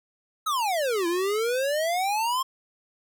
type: exponential two-way sweep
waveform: square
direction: down then up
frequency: 1318.5 to 333.5 to 1073 Hz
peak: -24 dBFS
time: 0.46-2.43 s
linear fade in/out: 10 ms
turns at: 1.07 s
effects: none